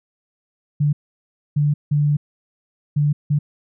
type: tone bursts at uneven times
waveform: sine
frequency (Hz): 146.83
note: D3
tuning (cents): 0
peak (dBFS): -14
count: 5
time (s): 0.8-0.93 / 1.56-1.74 / 1.91-2.17 / 2.96-3.13 / 3.3-3.39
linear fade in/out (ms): 10
effects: none